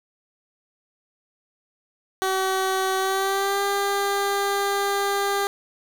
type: tone with pitch glide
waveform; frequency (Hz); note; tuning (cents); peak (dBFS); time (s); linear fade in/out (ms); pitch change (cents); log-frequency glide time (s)
15% pulse; 380 to 399.6; F#4 to G4; +46 to +33; -15; 2.22-5.47; 0; +87; 2.98-3.62
effects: 7-bit